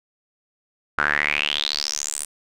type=tone with band-pass filter sweep; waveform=sawtooth; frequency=73.8 Hz; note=D2; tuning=9 cents sharp; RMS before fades=-24 dBFS; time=0.98-2.25 s; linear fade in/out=5 ms; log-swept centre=1400 to 9300 Hz; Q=6.9; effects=none